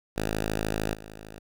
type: tone with level steps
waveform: 5% pulse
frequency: 53.3 Hz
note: G#1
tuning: 46 cents sharp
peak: -16 / -31 dBFS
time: 0.16-1.39 s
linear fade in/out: 10 ms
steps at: 0.94 s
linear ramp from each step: 5 ms
effects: none